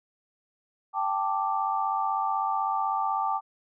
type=chord; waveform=sine; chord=G suspended second; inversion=none; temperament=equal; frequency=784 / 880 / 1174.7 Hz; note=G5 / A5 / D6; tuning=0 / 0 / 0 cents; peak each=-29 dBFS; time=0.93-3.41 s; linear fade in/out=50 ms; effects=none